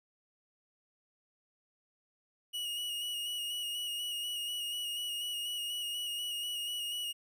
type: tone with vibrato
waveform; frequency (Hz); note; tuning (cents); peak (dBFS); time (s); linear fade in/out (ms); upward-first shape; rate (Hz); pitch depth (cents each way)
45% pulse; 2896; F#7; -38; -35; 2.53-7.13; 20; square; 4.1; 23
effects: none